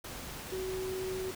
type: tone in noise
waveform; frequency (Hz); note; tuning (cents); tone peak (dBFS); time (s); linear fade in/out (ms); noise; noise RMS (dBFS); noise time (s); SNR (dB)
sine; 375.3; F#4; +25; -34; 0.52-1.31; 5; pink; -43; 0.04-1.35; +6
effects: none